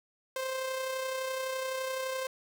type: tone with amplitude modulation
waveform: sawtooth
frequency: 523.3 Hz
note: C5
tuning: in tune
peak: -27 dBFS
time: 0.36-2.27 s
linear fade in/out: 2 ms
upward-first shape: sine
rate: 31.8 Hz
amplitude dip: 35%
effects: none